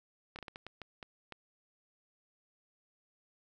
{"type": "slowing click train", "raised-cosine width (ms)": 0.3, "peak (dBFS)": -28, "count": 9, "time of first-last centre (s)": [0.36, 1.323], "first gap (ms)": 28, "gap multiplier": 1.4, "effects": []}